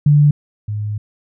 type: tone pair in turn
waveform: sine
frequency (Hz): 146.83 / 105.04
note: D3 / G#2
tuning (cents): 0 / +20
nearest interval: tritone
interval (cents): 580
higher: first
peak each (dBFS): -7 / -19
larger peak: first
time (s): 0.06-0.31 / 0.68-0.98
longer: second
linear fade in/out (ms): 5
effects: none